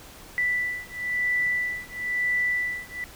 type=beating tone pair; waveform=sine; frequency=1975.5 / 1976.5 Hz; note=B6 / B6; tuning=0 / +1 cents; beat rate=1 Hz; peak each=-27 dBFS; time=0.38-3.04 s; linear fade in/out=0 ms; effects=pink hiss -46 dBFS RMS until 3.15 s